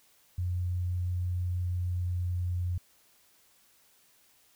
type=tone with pitch glide; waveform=sine; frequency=89.4 to 88.83 Hz; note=F2 to F2; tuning=+41 to +30 cents; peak=-28 dBFS; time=0.38-2.78 s; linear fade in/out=5 ms; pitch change=-11 cents; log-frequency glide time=1.51-2.63 s; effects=white hiss -64 dBFS RMS until 4.55 s